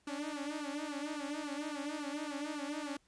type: tone with flanger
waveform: sawtooth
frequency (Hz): 293.7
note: D4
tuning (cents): 0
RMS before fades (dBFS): -40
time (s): 0.07-2.97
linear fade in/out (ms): 5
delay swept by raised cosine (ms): 0.69 to 6.49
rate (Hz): 3.6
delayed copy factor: +1
effects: pink hiss -72 dBFS RMS until 3.07 s + resampled to 22050 Hz